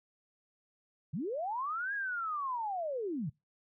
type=linear two-way sweep; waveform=sine; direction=up then down; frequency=123.47 to 1672 to 123.47 Hz; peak=-33 dBFS; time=1.13-3.3 s; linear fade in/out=10 ms; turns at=1.94 s; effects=noise-tail reverb RT60 0.2 s tail -22 dB re dry